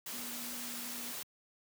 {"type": "tone in noise", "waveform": "sine", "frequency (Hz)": 241.5, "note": "B3", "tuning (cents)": -39, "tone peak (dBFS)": -48, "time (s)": [0.13, 1.12], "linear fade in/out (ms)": 5, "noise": "white", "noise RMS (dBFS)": -42, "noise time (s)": [0.06, 1.23], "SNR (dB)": -9, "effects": ["high-pass 150 Hz 12 dB/octave"]}